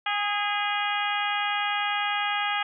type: harmonic tone with a mistuned harmonic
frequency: 410 Hz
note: G#4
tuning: 22 cents flat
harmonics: 2 / 3 / 4 / 5 / 6 / 7 / 8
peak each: -29 / -31 / -32 / -33 / -34 / -34 / -35 dBFS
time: 0.06-2.63 s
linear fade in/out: 5 ms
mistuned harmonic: 3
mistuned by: +28 cents
effects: none